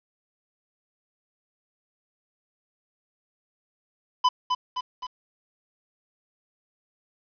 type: tone with echo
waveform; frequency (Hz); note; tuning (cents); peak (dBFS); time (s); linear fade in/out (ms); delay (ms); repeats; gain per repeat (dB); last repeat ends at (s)
square; 1003; B5; +26; -17; 4.24-4.29; 10; 260; 3; -5; 5.07
effects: resampled to 11025 Hz + 8-bit